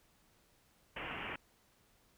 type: low-pass noise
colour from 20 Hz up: white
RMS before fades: -43 dBFS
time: 0.96-1.36 s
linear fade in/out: 5 ms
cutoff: 3000 Hz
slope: 96 dB/octave
effects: pink hiss -70 dBFS RMS until 2.17 s